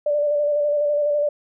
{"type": "tone with vibrato", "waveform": "sine", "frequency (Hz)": 587.3, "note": "D5", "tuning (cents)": 0, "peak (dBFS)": -17, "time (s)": [0.06, 1.29], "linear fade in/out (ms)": 5, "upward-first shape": "square", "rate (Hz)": 12, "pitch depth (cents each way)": 22, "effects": []}